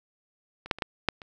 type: clicks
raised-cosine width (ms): 0.3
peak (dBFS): -25 / -7 / -24 / -11 / -6 / -27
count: 6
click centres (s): 0.66 / 0.712 / 0.786 / 0.822 / 1.087 / 1.218
effects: none